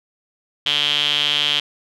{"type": "tone with band-pass filter", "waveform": "sawtooth", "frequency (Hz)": 146.83, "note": "D3", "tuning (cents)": 0, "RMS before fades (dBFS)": -19, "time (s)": [0.66, 1.6], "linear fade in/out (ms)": 5, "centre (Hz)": 3200, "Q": 9, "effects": []}